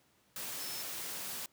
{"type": "tone in noise", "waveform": "sine", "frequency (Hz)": 5274, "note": "E8", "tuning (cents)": 0, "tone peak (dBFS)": -45, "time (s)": [0.6, 0.82], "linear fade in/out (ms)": 2, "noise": "white", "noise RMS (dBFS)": -41, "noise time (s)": [0.36, 1.46], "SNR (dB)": -7, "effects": ["pink hiss -70 dBFS RMS until 1.52 s", "high-pass 100 Hz 12 dB/octave"]}